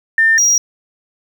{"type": "tone pair in turn", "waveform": ["sine", "triangle"], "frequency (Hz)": [1800, 5715], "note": ["A6", "F8"], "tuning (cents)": [39, 39], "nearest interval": "octave + minor sixth", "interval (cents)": 2000, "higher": "second", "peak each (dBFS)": -8, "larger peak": "neither", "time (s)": [[0.18, 0.38], [0.38, 0.58]], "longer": "neither", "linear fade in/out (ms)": 2, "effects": ["7-bit"]}